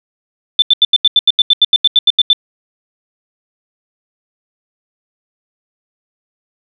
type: tone bursts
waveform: sine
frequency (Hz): 3534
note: A7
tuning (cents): +7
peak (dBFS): -4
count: 16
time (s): 0.59-2.331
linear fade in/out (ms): 2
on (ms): 31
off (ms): 83
effects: none